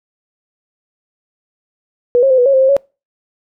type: tone with pitch steps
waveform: sine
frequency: 486.7 / 540 / 518 / 491.2 / 550 / 527 / 530 / 557 Hz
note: B4 / C#5 / C5 / B4 / C#5 / C5 / C5 / C#5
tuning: -25 / -45 / -17 / -9 / -14 / +12 / +22 / +8 cents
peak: -7 dBFS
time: 2.15-2.766 s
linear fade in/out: 0 ms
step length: 77 ms
effects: noise-tail reverb RT60 0.3 s tail -26 dB re dry